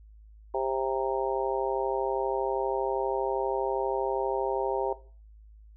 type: harmonic tone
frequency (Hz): 132.5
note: C3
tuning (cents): +22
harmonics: 3 / 4 / 5 / 6 / 7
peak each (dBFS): -31 / -32 / -33 / -34 / -34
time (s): 0.54-4.93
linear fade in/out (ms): 5
effects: noise-tail reverb RT60 0.4 s tail -17 dB re dry + added 53 Hz sine -49 dBFS peak until 5.76 s